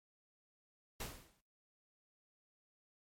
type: noise with exponential decay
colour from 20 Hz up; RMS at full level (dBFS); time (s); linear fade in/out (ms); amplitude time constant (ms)
pink; -40; 1-1.41; 5; 89
effects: noise-tail reverb RT60 0.5 s tail -26 dB re dry + MP3 64 kbps